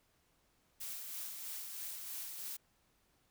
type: noise with tremolo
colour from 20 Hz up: blue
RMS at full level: -43 dBFS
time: 0.8-2.57 s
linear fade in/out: 10 ms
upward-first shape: sine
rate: 3.1 Hz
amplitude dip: 35%
effects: pink hiss -74 dBFS RMS until 3.3 s